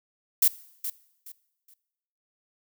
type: noise with echo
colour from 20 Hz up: violet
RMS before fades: -19 dBFS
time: 0.42-0.48 s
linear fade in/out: 5 ms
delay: 420 ms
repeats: 3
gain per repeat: -12 dB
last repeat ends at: 1.74 s
effects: noise-tail reverb RT60 0.9 s tail -20 dB re dry